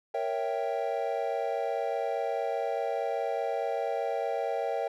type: chord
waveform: triangle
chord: A# diminished seventh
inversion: none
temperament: equal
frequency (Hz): 466.2 / 554.4 / 659.3 / 784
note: A#4 / C#5 / E5 / G5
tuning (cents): 0 / 0 / 0 / 0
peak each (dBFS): -32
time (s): 0.14-4.88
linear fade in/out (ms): 5
effects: none